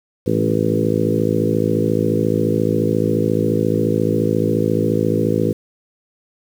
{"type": "harmonic tone with a mistuned harmonic", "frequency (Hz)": 54.3, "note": "A1", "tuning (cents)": -22, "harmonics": [2, 3, 4, 5, 6, 7, 8, 9], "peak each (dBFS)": [-23, -23, -23, -23, -23, -23, -23, -23], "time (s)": [0.26, 5.53], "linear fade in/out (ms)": 10, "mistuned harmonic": 3, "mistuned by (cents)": 31, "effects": ["7-bit"]}